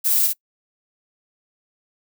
violet noise with echo, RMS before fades -19 dBFS, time 0.04-0.28 s, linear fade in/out 20 ms, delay 55 ms, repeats 1, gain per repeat -3 dB, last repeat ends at 0.335 s, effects noise-tail reverb RT60 0.1 s tail -25 dB re dry

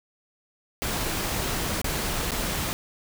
pink noise with dropouts, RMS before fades -28 dBFS, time 0.82-2.73 s, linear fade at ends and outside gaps 0 ms, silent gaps 1.816-1.844 / 2.308-2.318 s, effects none

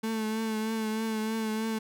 35% pulse tone with vibrato, 220 Hz, A3, in tune, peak -27 dBFS, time 0.03-1.79 s, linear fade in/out 10 ms, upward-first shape triangle, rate 3.2 Hz, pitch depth 36 cents each way, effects none

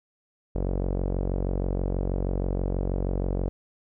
sawtooth tone with low-pass filter, 46.25 Hz, F#1, in tune, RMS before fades -27 dBFS, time 0.55-3.49 s, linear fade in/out 0 ms, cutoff 530 Hz, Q 1.9, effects none

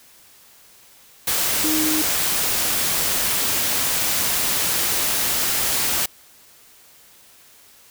sine tone in noise, 311.1 Hz, D#4, in tune, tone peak -21 dBFS, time 1.64-2.02 s, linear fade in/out 5 ms, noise white, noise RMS -21 dBFS, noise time 1.27-6.06 s, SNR -3 dB, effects white hiss -50 dBFS RMS until 7.9 s

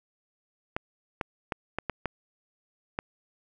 clicks, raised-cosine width 0.5 ms, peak -14 dBFS, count 7, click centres 0.765 / 1.212 / 1.522 / 1.786 / 1.897 / 2.057 / 2.989 s, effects none

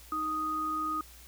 sine tone pair together, 311.1 / 1244.4 Hz, D#4 / D#6, 0 / 0 cents, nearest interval 2 octaves, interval 2400 cents, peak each -38 / -30 dBFS, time 0.12-1.01 s, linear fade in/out 2 ms, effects added 60 Hz sine -53 dBFS peak until 1.27 s + white hiss -54 dBFS RMS until 1.27 s

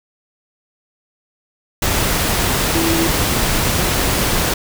sine tone in noise, 329.6 Hz, E4, in tune, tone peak -17 dBFS, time 2.75-3.07 s, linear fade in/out 5 ms, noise pink, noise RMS -17 dBFS, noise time 1.82-4.54 s, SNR -3 dB, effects none

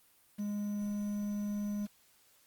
triangle tone with quantisation, 206.2 Hz, G#3, 12 cents flat, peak -31 dBFS, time 0.38-1.87 s, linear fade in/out 20 ms, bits 9, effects white hiss -66 dBFS RMS until 2.46 s + Opus 32 kbps

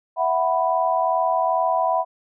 sine chord, E suspended second, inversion none, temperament just, 659.3 / 741.7 / 988.9 Hz, E5 / F#5 / B5, 0 / +4 / +2 cents, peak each -22 dBFS, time 0.16-2.05 s, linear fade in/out 50 ms, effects none

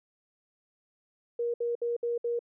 sine tone bursts, 473.4 Hz, A#4, 27 cents sharp, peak -27 dBFS, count 5, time 1.39-2.392 s, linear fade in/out 5 ms, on 150 ms, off 63 ms, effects none

